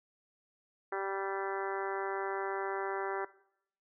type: harmonic tone with a mistuned harmonic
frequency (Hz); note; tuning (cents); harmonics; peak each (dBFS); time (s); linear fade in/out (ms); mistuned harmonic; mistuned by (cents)
194.9; G3; -10; 2 / 3 / 4 / 5 / 6 / 7 / 8 / 9 / 10; -37 / -44 / -40 / -43 / -45 / -42 / -45 / -46 / -49; 0.92-3.25; 5; 10; +42
effects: noise-tail reverb RT60 0.7 s tail -19 dB re dry